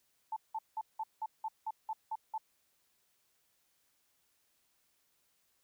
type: tone bursts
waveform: sine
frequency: 880 Hz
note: A5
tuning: in tune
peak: -34 dBFS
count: 10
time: 0.32-2.38 s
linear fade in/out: 5 ms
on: 44 ms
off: 180 ms
effects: white hiss -75 dBFS RMS until 5.63 s